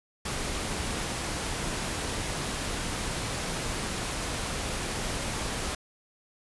pink noise, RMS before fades -32 dBFS, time 0.25-5.75 s, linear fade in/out 5 ms, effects resampled to 24000 Hz

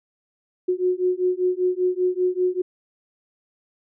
sine beating tone pair, 362 / 367.1 Hz, F#4 / F#4, -38 / -14 cents, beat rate 5.1 Hz, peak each -22 / -22 dBFS, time 0.68-2.62 s, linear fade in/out 10 ms, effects none

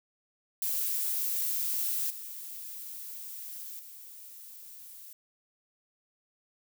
violet noise with level steps, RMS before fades -31 / -42 / -48 dBFS, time 0.62-5.13 s, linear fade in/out 2 ms, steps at 2.1 / 3.79 s, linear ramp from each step 5 ms, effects none

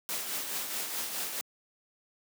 white noise with tremolo, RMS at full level -33 dBFS, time 0.09-1.41 s, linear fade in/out 0 ms, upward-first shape triangle, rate 4.7 Hz, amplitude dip 50%, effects high-pass 200 Hz 12 dB/octave

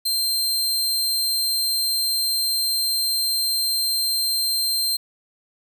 sawtooth tone, 4155 Hz, C8, 13 cents flat, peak -17 dBFS, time 0.05-4.97 s, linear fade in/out 10 ms, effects 9-bit

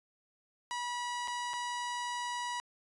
sawtooth tone with dropouts, 971 Hz, B5, 30 cents flat, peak -31 dBFS, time 0.71-2.6 s, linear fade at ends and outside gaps 0 ms, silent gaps 1.275-1.281 / 1.534-1.538 s, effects resampled to 22050 Hz

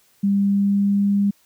sine tone with pitch glide, 199.4 to 201 Hz, G3 to G3, +30 to +44 cents, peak -15 dBFS, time 0.23-1.31 s, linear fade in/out 10 ms, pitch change +14 cents, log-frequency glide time 0.47-1.04 s, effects white hiss -59 dBFS RMS until 1.45 s

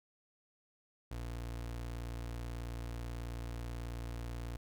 30% pulse tone, 58.4 Hz, A#1, 4 cents sharp, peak -37 dBFS, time 1.11-4.57 s, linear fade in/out 5 ms, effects none

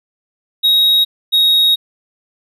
triangle tone pair in turn, 3788 / 3769 Hz, A#7 / A#7, +27 / +18 cents, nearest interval unison, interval 9 cents, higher first, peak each -7 dBFS, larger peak neither, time 0.63-1.05 / 1.32-1.76 s, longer second, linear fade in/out 20 ms, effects none

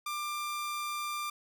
sawtooth tone, 1189 Hz, D6, 21 cents sharp, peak -30 dBFS, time 0.06-1.3 s, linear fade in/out 5 ms, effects none

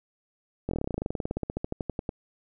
slowing click train, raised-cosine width 2 ms, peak -16 dBFS, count 28, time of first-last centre 0.69-2.092 s, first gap 22 ms, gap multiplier 1.06, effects none

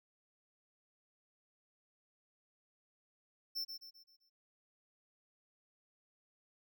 square tone with echo, 5360 Hz, E8, 28 cents sharp, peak -37 dBFS, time 3.55-3.65 s, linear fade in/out 20 ms, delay 130 ms, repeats 5, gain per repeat -7 dB, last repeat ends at 4.3 s, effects none

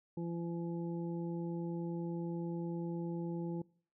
harmonic tone, 169.8 Hz, F3, 48 cents flat, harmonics 1 / 2 / 3 / 5, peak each -38 / -41 / -50 / -53 dBFS, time 0.17-3.62 s, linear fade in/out 5 ms, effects noise-tail reverb RT60 0.5 s tail -23 dB re dry

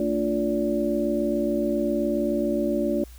sine tone cluster, 223.5 / 290.8 / 349.8 / 577 Hz, A3 / D4 / F4 / D5, +27 / -17 / +3 / -31 cents, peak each -27 dBFS, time 0-3.04 s, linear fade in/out 2 ms, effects added 60 Hz sine -42 dBFS peak until 3.18 s + white hiss -53 dBFS RMS until 3.18 s

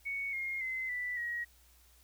sine tone with pitch steps, 2223 / 2137 / 2055 / 1975.9 / 1899.8 Hz, C#7 / C7 / C7 / B6 / A#6, +4 / +36 / -32 / 0 / +32 cents, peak -34 dBFS, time 0.05-1.45 s, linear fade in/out 20 ms, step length 280 ms, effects added 60 Hz sine -63 dBFS peak until 2.03 s + white hiss -65 dBFS RMS until 2.03 s

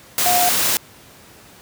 sine tone in noise, 716 Hz, F5, 43 cents sharp, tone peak -16 dBFS, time 0.26-0.49 s, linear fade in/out 0 ms, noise white, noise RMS -18 dBFS, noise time 0.18-0.77 s, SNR -1 dB, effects pink hiss -45 dBFS RMS until 1.61 s + high-pass 80 Hz 12 dB/octave

